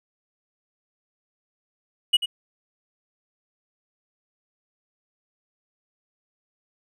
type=tone with echo; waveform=triangle; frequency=2913 Hz; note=F#7; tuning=28 cents flat; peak=-12 dBFS; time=2.13-2.17 s; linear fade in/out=10 ms; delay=90 ms; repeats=1; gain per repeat=-10 dB; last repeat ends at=2.26 s; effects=none